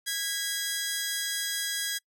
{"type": "tone pair together", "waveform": "10% pulse", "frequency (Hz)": [1646.6, 1975], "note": ["G#6", "B6"], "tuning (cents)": [-15, 0], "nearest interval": "minor third", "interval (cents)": 315, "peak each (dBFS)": [-21, -27], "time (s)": [0.06, 1.99], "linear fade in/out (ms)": 20, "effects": ["noise-tail reverb RT60 0.1 s tail -26 dB re dry"]}